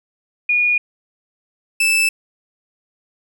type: tone pair in turn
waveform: sine / 40% pulse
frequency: 2444 / 2635 Hz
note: D#7 / E7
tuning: -32 / -1 cents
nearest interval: minor second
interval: 131 cents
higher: second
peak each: -13 / -12 dBFS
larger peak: second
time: 0.49-0.78 / 1.8-2.09 s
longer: neither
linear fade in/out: 5 ms
effects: none